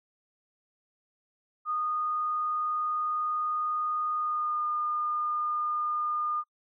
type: tone with pitch glide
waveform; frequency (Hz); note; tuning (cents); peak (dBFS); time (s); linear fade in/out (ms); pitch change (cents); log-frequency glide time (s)
sine; 1231 to 1214.8; D#6 to D#6; -19 to -42; -27; 1.65-6.44; 50; -23; 4.15-4.65
effects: noise-tail reverb RT60 0.1 s tail -25 dB re dry